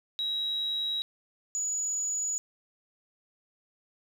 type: tone pair in turn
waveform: sine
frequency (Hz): 3850 / 6886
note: B7 / A8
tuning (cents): -45 / -38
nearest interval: minor seventh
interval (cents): 1007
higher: second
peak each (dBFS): -28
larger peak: neither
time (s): 0.19-1.02 / 1.55-2.38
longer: neither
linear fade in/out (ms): 0
effects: 9-bit